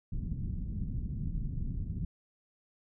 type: low-pass noise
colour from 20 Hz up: pink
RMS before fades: -35 dBFS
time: 0.12-2.05 s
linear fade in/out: 5 ms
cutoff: 200 Hz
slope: 24 dB/octave
effects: none